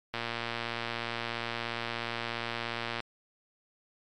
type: click train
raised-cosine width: 0.3 ms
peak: -17 dBFS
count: 336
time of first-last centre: 0.14-3.003 s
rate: 117 Hz
effects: MP3 96 kbps